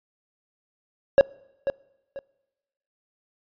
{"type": "tone with echo", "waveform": "triangle", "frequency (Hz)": 552, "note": "C#5", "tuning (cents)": -7, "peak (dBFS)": -8, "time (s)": [1.18, 1.21], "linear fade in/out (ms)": 0, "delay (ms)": 490, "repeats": 2, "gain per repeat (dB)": -11, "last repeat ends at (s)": 2.19, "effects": ["noise-tail reverb RT60 1.0 s tail -24 dB re dry", "resampled to 11025 Hz"]}